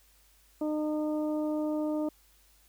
harmonic tone, 304.6 Hz, D#4, 37 cents flat, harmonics 1 / 2 / 3 / 4, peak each -29 / -34 / -44 / -49 dBFS, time 0.61-2.09 s, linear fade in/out 5 ms, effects added 50 Hz sine -64 dBFS peak until 2.68 s + white hiss -64 dBFS RMS until 2.68 s

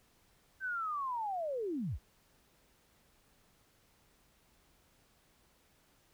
sine linear sweep, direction down, 1568 to 32.7 Hz, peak -34 dBFS, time 0.6-1.99 s, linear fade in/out 50 ms, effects pink hiss -69 dBFS RMS until 6.13 s

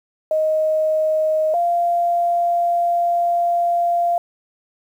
sine tone pair in turn, 625 / 692.3 Hz, D#5 / F5, +8 / -15 cents, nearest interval major second, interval 177 cents, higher second, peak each -15 dBFS, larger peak neither, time 0.31-1.54 / 1.54-4.18 s, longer second, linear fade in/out 2 ms, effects 8-bit

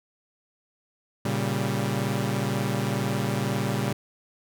sawtooth chord, G diminished, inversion first, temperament equal, 116.54 / 138.59 / 196 Hz, Bb2 / Db3 / G3, 0 / 0 / 0 cents, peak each -25 dBFS, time 1.25-3.93 s, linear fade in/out 5 ms, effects none

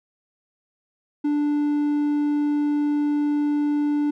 triangle tone, 293.7 Hz, D4, in tune, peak -17 dBFS, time 1.24-4.11 s, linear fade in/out 10 ms, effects none

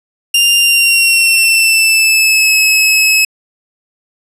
sawtooth tone with pitch glide, 2794 to 2577 Hz, F7 to E7, 0 to -40 cents, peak -4 dBFS, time 0.34-3.25 s, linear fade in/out 5 ms, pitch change -140 cents, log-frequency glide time 0.57-2.54 s, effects resampled to 32000 Hz + 7-bit

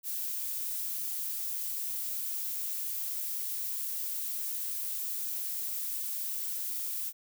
violet noise, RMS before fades -35 dBFS, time 0.03-7.13 s, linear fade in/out 50 ms, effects none

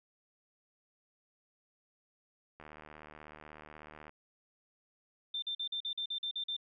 click train, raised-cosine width 0.5 ms, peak -35 dBFS, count 115, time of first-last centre 2.6-4.094 s, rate 76.3 Hz
sine tone bursts, 3576 Hz, A7, 27 cents sharp, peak -34 dBFS, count 10, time 5.34-6.566 s, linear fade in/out 5 ms, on 83 ms, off 44 ms
effects none

